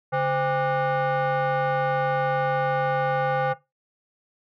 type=tone with frequency modulation; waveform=sine; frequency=142.9 Hz; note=D3; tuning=47 cents flat; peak=-19 dBFS; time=0.12-3.54 s; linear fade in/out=20 ms; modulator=661 Hz; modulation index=1.7; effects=noise-tail reverb RT60 0.2 s tail -17 dB re dry + tanh soft clip ceiling -19 dBFS